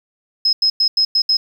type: tone bursts at uneven times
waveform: triangle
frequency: 5130 Hz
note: E8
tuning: 48 cents flat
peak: -8 dBFS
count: 6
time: 0.45-0.53 / 0.62-0.7 / 0.8-0.88 / 0.97-1.05 / 1.15-1.22 / 1.29-1.37 s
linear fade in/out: 5 ms
effects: tanh soft clip ceiling -10 dBFS + 8-bit